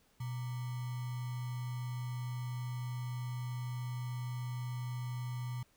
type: tone with sample-and-hold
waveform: sine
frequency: 123.47 Hz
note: B2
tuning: in tune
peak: -36 dBFS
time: 0.2-5.63 s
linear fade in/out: 5 ms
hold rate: 1050 Hz
effects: pink hiss -70 dBFS RMS until 5.76 s